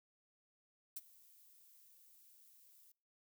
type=noise with ADSR envelope; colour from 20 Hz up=violet; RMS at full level=-42 dBFS; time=0.96-2.92 s; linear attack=9 ms; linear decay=29 ms; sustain=-23 dB; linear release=4 ms; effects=noise-tail reverb RT60 0.5 s tail -26 dB re dry